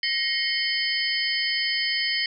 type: tone cluster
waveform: sine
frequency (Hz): 1881 / 2158 / 3084 / 4428 / 5030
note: A#6 / C#7 / G7 / C#8 / D#8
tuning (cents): +15 / -47 / -29 / -3 / +18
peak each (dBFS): -29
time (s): 0.03-2.26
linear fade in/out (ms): 2
effects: none